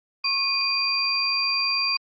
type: tone cluster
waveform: sine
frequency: 1097 / 2456 / 4715 Hz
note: C#6 / D#7 / D8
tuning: -18 / -23 / +6 cents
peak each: -30 / -26 / -23 dBFS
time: 0.24-1.97 s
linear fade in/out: 5 ms
effects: Opus 32 kbps